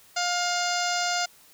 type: harmonic tone with a mistuned harmonic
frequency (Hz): 707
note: F5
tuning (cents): +21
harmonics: 1 / 2 / 3 / 4 / 5 / 6 / 7 / 8 / 9 / 10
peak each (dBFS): -28 / -30 / -35 / -36 / -38 / -36 / -33 / -40 / -36 / -36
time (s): 0.16-1.26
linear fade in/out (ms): 10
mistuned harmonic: 10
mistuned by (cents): +28
effects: white hiss -55 dBFS RMS until 1.53 s

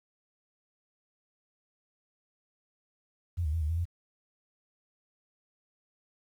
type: tone with pitch steps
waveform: sine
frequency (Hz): 86.5 / 75.3 / 82.6 / 75.7 / 83 / 86.1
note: F2 / D2 / E2 / D#2 / E2 / F2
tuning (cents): -16 / +44 / +4 / -47 / +12 / -24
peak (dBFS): -27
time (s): 3.37-3.856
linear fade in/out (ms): 20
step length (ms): 81
effects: 10-bit

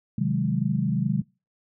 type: chord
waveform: sine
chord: Ab dominant seventh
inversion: first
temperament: equal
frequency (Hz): 130.81 / 155.56 / 185 / 207.7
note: C3 / Eb3 / Gb3 / Ab3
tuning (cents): 0 / 0 / 0 / 0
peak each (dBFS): -27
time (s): 0.18-1.22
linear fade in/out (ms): 5
effects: noise-tail reverb RT60 0.3 s tail -25 dB re dry

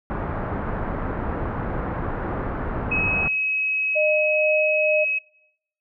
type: low-pass noise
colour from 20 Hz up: pink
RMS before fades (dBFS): -27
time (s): 0.1-3.28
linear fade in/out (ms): 0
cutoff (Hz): 1500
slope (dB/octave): 24
type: tone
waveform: sine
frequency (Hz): 2556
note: D#7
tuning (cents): +46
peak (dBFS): -20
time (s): 2.91-5.19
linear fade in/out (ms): 10
type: tone with tremolo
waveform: sine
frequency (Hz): 613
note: D#5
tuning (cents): -26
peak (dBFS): -18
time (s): 3.95-5.05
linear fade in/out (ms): 20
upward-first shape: sine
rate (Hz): 2.2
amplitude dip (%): 25
effects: noise-tail reverb RT60 0.9 s tail -25 dB re dry

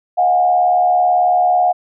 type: tone with frequency modulation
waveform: sine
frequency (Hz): 722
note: F#5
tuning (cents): -43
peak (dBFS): -10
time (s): 0.17-1.73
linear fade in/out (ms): 20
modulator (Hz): 78.2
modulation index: 0.61
effects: none

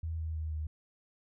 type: tone with pitch steps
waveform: sine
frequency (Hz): 81.2 / 79.9 / 78.62 / 77.35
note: E2 / D#2 / D#2 / D#2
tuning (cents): -26 / +47 / +19 / -10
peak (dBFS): -33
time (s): 0.03-0.67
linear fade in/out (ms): 5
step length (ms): 160
effects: none

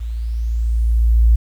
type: tone with level ramp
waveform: sine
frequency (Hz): 57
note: A#1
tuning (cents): -38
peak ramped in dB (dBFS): -22 to -7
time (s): 0-1.36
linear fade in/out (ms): 10
effects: 8-bit

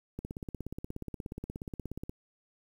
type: click train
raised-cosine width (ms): 3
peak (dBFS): -25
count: 33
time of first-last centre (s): 0.19-2.095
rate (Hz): 16.8
effects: 9-bit

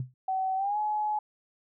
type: tone with exponential decay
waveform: sine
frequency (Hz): 127.2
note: C3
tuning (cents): -48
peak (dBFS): -26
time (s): 0-0.14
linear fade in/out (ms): 2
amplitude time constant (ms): 30
type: tone with pitch glide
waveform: sine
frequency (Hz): 759 to 847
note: F#5 to G#5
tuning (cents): +44 to +34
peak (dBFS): -26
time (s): 0.28-1.19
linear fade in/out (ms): 5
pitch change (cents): +190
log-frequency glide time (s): 0.56-0.78
effects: none

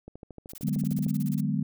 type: click train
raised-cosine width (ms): 2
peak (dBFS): -29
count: 14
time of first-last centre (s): 0.08-1.065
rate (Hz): 13.2
type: noise bursts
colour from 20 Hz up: blue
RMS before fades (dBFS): -43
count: 16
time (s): 0.49-1.407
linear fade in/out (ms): 5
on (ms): 32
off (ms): 27
type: chord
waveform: sine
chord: G# half-diminished seventh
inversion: second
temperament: just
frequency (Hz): 149.51 / 186.89 / 207.7 / 249.2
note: D3 / F#3 / G#3 / B3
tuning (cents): +31 / +18 / 0 / +16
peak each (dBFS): -29 / -31 / -30 / -32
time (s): 0.63-1.63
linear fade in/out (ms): 5
effects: none

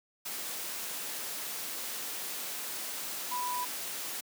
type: tone in noise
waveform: sine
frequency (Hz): 987.8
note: B5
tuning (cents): 0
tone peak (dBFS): -32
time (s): 3.31-3.65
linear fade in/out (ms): 10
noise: white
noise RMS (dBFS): -38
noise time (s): 0.25-4.21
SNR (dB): +3
effects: high-pass 200 Hz 12 dB/octave

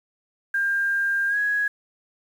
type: tone with pitch glide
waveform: sine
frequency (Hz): 1600 to 1665.1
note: G6 to G#6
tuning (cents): +35 to +4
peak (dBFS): -20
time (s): 0.54-1.68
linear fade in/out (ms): 5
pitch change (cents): +69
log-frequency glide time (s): 1.28-1.37
effects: 8-bit

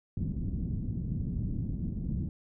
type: low-pass noise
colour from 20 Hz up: white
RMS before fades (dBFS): -33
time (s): 0.17-2.29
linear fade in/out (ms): 2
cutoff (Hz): 200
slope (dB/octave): 24
effects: none

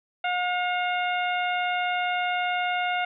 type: harmonic tone with a mistuned harmonic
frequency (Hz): 719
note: F#5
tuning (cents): -50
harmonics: 1 / 2 / 3 / 4 / 5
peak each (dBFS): -26 / -30 / -31 / -34 / -41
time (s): 0.24-3.05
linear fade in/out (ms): 5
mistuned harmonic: 4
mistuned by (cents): -48
effects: none

